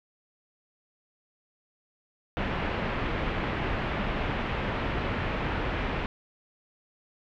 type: low-pass noise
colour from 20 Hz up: pink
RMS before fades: -30 dBFS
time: 2.37-6.06 s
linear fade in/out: 0 ms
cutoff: 2800 Hz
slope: 24 dB/octave
effects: none